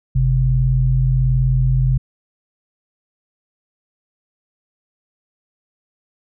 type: tone pair together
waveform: sine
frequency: 48.69 / 130 Hz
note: G1 / C3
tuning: -11 / -11 cents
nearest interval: octave + perfect fourth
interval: 1700 cents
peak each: -17 / -14 dBFS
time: 0.15-1.98 s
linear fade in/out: 10 ms
effects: none